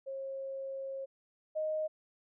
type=tone pair in turn; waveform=sine; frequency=540 / 621.7 Hz; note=C#5 / D#5; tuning=-45 / -2 cents; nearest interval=major second; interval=243 cents; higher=second; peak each=-37 / -31 dBFS; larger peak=second; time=0.06-1.06 / 1.55-1.88 s; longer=first; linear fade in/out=20 ms; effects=none